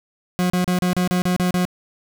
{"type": "tone bursts", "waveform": "40% pulse", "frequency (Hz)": 180.4, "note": "F#3", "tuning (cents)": -44, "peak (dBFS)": -16, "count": 9, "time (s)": [0.39, 1.652], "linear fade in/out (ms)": 0, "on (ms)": 110, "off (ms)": 34, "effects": []}